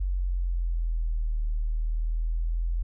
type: exponential two-way sweep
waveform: sine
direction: down then up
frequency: 46.66 to 38.32 to 42.65 Hz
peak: -24 dBFS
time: 0-2.83 s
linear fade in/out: 10 ms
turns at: 1.43 s
effects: none